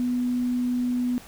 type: tone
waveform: sine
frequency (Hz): 246.9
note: B3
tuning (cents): 0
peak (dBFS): -22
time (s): 0-1.18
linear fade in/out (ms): 0
effects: pink hiss -47 dBFS RMS until 1.27 s